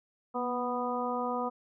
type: harmonic tone with a mistuned harmonic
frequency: 246.9 Hz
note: B3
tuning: in tune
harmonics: 1 / 2 / 3 / 4 / 5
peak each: -36 / -35 / -36 / -36 / -37 dBFS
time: 0.34-1.5 s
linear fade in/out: 20 ms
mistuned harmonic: 1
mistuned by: -30 cents
effects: none